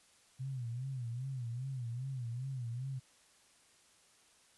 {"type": "tone with vibrato", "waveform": "sine", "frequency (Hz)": 125.5, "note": "B2", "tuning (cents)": 28, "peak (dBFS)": -37, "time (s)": [0.39, 3], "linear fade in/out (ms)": 20, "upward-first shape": "sine", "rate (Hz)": 2.5, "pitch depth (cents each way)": 140, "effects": ["white hiss -66 dBFS RMS until 4.57 s", "resampled to 24000 Hz"]}